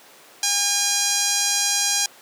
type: tone with band-pass filter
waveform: sawtooth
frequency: 811 Hz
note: G#5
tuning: 41 cents flat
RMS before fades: -21 dBFS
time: 0.43-2.06 s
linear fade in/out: 2 ms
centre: 6300 Hz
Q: 2.1
effects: pink hiss -47 dBFS RMS until 2.21 s + high-pass 400 Hz 12 dB/octave